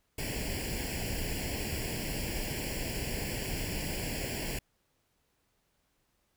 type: noise with comb filter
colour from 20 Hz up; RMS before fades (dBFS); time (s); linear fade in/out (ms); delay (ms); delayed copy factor
pink; -35; 0.18-4.59; 5; 0.4; +0.9
effects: pink hiss -75 dBFS RMS until 6.36 s